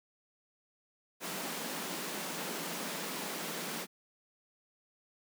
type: high-pass noise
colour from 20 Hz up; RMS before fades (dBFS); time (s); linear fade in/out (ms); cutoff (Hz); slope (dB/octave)
pink; -39; 1.2-3.87; 50; 160; 96
effects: none